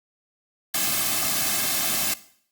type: noise with comb filter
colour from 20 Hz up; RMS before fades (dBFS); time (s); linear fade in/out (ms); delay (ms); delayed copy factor
white; -24; 0.74-2.14; 5; 2.1; -0.8
effects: noise-tail reverb RT60 0.6 s tail -17 dB re dry + Opus 48 kbps